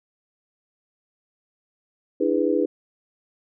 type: chord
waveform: sine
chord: E dominant seventh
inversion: third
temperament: just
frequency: 296.7 / 329.6 / 412 / 494.4 Hz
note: D4 / E4 / G#4 / B4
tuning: +18 / 0 / -14 / +2 cents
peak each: -24 dBFS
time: 2.2-2.66 s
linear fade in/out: 10 ms
effects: none